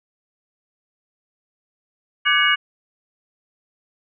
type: tone cluster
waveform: sine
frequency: 1178 / 1516 / 1679 / 2226 / 2885 Hz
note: D6 / F#6 / G#6 / C#7 / F#7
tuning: +5 / +42 / +18 / +7 / -44 cents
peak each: -22 / -22 / -21 / -20 / -19 dBFS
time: 2.25-2.56 s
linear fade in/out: 20 ms
effects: none